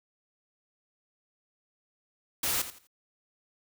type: noise with echo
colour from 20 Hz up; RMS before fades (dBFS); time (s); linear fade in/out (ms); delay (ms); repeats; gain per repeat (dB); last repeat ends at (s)
white; -29; 2.43-2.62; 5; 84; 3; -12; 2.872
effects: none